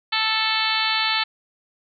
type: harmonic tone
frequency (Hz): 439.7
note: A4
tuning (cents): -1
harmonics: 2 / 3 / 4 / 5 / 6 / 7 / 8 / 9 / 10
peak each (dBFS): -28 / -28 / -28 / -28 / -28 / -28 / -28 / -28 / -28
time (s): 0.12-1.24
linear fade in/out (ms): 10
effects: none